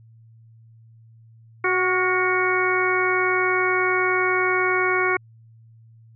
harmonic tone with a mistuned harmonic, 370.3 Hz, F#4, 1 cent sharp, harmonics 1 / 2 / 3 / 4 / 5 / 6, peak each -23 / -30 / -25 / -25 / -28 / -24 dBFS, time 1.64-5.17 s, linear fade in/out 5 ms, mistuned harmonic 4, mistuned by -49 cents, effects added 113 Hz sine -47 dBFS peak until 6.15 s

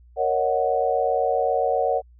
sine chord, D# minor seventh, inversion second, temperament equal, 466.2 / 554.4 / 622.3 / 740 Hz, A#4 / C#5 / D#5 / F#5, 0 / 0 / 0 / 0 cents, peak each -25 / -24 / -27 / -23 dBFS, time 0.16-2.02 s, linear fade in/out 50 ms, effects added 60 Hz sine -48 dBFS peak until 2.19 s

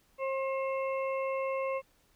harmonic tone, 535 Hz, C5, 38 cents sharp, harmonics 1 / 2 / 4 / 5, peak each -31 / -37 / -43 / -45 dBFS, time 0.18-1.82 s, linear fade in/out 50 ms, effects pink hiss -68 dBFS RMS until 2.15 s

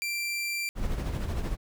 sawtooth tone, 2357 Hz, D7, 6 cents sharp, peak -26 dBFS, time 0.02-0.69 s, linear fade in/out 0 ms
brown noise with tremolo, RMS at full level -28 dBFS, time 0.75-1.57 s, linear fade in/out 50 ms, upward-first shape sine, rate 13 Hz, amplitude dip 50%
effects none

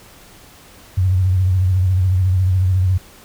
sine tone with vibrato, 92.7 Hz, F#2, 4 cents sharp, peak -12 dBFS, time 0.97-2.98 s, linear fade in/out 10 ms, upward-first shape triangle, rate 14 Hz, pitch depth 76 cents each way, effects pink hiss -44 dBFS RMS until 3.24 s

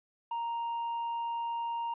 triangle tone with quantisation, 932.3 Hz, A#5, in tune, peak -30 dBFS, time 0.31-1.94 s, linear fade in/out 5 ms, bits 10, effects resampled to 8000 Hz

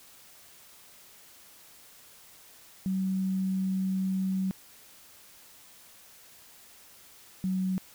sine tone pair in turn, 189.6 / 187.31 Hz, F#3 / F#3, +43 / +22 cents, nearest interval unison, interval 21 cents, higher first, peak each -26 dBFS, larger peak neither, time 2.86-4.51 / 7.44-7.78 s, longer first, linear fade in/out 0 ms, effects white hiss -54 dBFS RMS until 7.94 s

